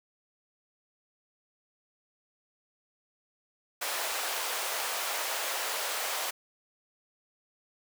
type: high-pass noise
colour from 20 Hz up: pink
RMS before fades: -33 dBFS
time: 3.81-6.31 s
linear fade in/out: 10 ms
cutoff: 550 Hz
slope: 24 dB/octave
effects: none